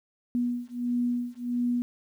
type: beating tone pair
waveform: sine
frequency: 242.2 / 243.7 Hz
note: B3 / B3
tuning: -34 / -23 cents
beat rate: 1.5 Hz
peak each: -29 dBFS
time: 0.35-1.82 s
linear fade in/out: 0 ms
effects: 10-bit